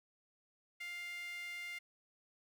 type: tone with high-pass filter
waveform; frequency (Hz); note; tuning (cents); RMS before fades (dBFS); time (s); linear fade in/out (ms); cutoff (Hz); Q
sawtooth; 701; F5; +6; -45; 0.8-1.79; 10; 2200; 7.8
effects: none